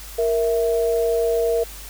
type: tone pair together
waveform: sine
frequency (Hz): 466.2 / 658.1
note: A#4 / E5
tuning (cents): 0 / -3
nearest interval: tritone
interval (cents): 597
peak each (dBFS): -18 / -23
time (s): 0.18-1.64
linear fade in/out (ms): 10
effects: added 50 Hz sine -38 dBFS peak until 1.89 s + white hiss -39 dBFS RMS until 1.89 s